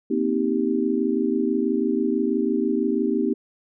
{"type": "chord", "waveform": "sine", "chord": "C minor seventh", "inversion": "third", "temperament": "just", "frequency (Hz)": [235.5, 261.6, 314, 392.4], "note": ["Bb3", "C4", "Eb4", "G4"], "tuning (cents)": [18, 0, 16, 2], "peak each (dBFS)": -25, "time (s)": [0.1, 3.34], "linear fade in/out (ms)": 10, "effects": []}